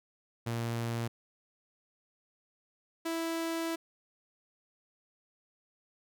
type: tone pair in turn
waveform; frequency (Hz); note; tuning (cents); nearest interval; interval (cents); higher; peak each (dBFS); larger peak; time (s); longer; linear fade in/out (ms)
sawtooth; 116.54 / 329.6; A#2 / E4; 0 / 0; octave + tritone; 1800; second; -28; neither; 0.46-1.08 / 3.05-3.76; second; 10
effects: none